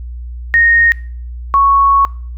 sine tone pair in turn, 1856 / 1108.7 Hz, A#6 / C#6, -8 / 0 cents, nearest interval major sixth, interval 892 cents, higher first, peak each -6 dBFS, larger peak neither, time 0.54-0.92 / 1.54-2.05 s, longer second, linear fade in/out 0 ms, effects noise-tail reverb RT60 0.5 s tail -23 dB re dry + added 60 Hz sine -23 dBFS peak until 2.37 s

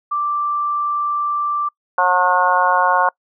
sine tone, 1174.7 Hz, D6, in tune, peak -17 dBFS, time 0.11-1.69 s, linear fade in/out 10 ms
harmonic tone, 180.9 Hz, F#3, 39 cents flat, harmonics 3 / 4 / 5 / 6 / 7 / 8, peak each -22 / -20 / -17 / -17 / -29 / -20 dBFS, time 1.98-3.09 s, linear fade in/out 2 ms
effects noise-tail reverb RT60 0.1 s tail -26 dB re dry

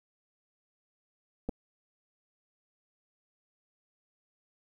clicks, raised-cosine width 2 ms, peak -21 dBFS, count 2, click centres 1.489 / 1.493 s, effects 10-bit

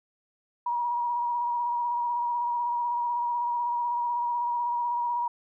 sine tone with vibrato, 958 Hz, A#5, 47 cents sharp, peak -25 dBFS, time 0.66-5.28 s, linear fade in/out 5 ms, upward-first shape square, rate 16 Hz, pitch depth 20 cents each way, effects none

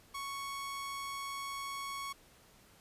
sawtooth tone, 1108.7 Hz, C#6, in tune, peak -35 dBFS, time 0.14-2.13 s, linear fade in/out 10 ms, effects pink hiss -62 dBFS RMS until 2.8 s + resampled to 32000 Hz

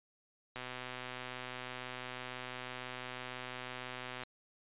click train, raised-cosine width 0.3 ms, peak -26 dBFS, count 464, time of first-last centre 0.56-4.235 s, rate 126 Hz, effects resampled to 8000 Hz

